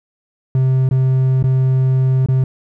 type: tone with dropouts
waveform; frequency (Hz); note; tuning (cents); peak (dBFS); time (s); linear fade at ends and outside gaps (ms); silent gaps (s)
triangle; 130.81; C3; 0; -9; 0.55-2.44; 2; 0.89-0.911 / 1.427-1.439 / 2.261-2.286
effects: none